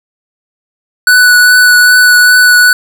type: tone with vibrato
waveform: square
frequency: 1483 Hz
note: F#6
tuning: 4 cents sharp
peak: -3 dBFS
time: 1.07-2.73 s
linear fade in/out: 2 ms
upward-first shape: triangle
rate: 2.5 Hz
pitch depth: 14 cents each way
effects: none